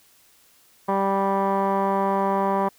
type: tone with low-pass filter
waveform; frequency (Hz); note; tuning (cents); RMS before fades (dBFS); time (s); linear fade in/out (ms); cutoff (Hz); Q
15% pulse; 195.8; G3; -2; -22; 0.88-2.69; 10; 1100; 7.7
effects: white hiss -57 dBFS RMS until 2.78 s